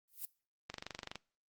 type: noise with exponential growth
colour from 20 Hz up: violet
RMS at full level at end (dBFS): -38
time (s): 0.08-0.25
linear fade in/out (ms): 1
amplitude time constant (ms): 36
type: click train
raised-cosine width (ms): 0.2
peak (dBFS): -24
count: 12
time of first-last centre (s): 0.7-1.156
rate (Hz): 24.1
effects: noise-tail reverb RT60 0.4 s tail -24 dB re dry + Opus 24 kbps